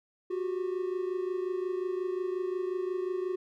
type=tone pair together; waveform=triangle; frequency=363.7 / 389.3 Hz; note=F#4 / G4; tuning=-30 / -12 cents; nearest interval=minor second; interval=118 cents; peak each=-29 / -34 dBFS; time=0.3-3.36 s; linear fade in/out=10 ms; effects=none